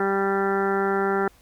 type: harmonic tone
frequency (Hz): 196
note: G3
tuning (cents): 0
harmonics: 1 / 2 / 3 / 4 / 5 / 6 / 7 / 8 / 9 / 10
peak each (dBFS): -29 / -23 / -37 / -28 / -35 / -39 / -28 / -37 / -34 / -42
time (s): 0-1.28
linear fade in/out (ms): 2
effects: added 54 Hz sine -57 dBFS peak until 1.41 s + pink hiss -57 dBFS RMS until 1.41 s